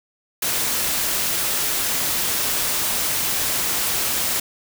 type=noise; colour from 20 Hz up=white; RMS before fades=-22 dBFS; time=0.42-4.4 s; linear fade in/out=5 ms; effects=none